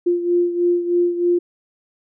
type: beating tone pair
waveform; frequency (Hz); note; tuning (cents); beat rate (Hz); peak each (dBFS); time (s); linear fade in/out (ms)
sine; 349.2 / 352.4; F4 / F4; 0 / +16; 3.2; -16 / -22; 0.06-1.39; 10
effects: none